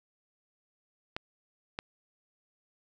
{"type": "clicks", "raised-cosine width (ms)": 0.3, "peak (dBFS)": -18, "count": 2, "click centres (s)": [1.165, 1.789], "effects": []}